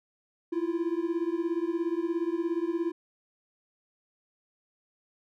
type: beating tone pair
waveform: triangle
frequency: 329.6 / 346.6 Hz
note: E4 / F4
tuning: 0 / -13 cents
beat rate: 17 Hz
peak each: -28 dBFS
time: 0.52-2.92 s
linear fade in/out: 10 ms
effects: none